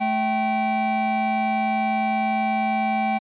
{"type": "tone pair together", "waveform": "square", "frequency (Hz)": [217.4, 774.2], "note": ["A3", "G5"], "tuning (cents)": [-21, -22], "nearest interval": "octave + minor seventh", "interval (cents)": 2199, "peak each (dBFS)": [-26, -22], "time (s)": [0, 3.19], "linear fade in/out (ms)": 20, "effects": ["resampled to 8000 Hz"]}